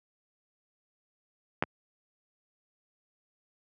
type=clicks; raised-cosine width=0.5 ms; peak=-10 / -17 dBFS; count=2; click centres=1.625 / 1.637 s; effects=high-pass 100 Hz 12 dB/octave